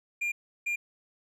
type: tone bursts at uneven times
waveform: triangle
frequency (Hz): 2400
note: D7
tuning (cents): +37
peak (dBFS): -26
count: 2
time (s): 0.21-0.32 / 0.66-0.76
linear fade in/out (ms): 10
effects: none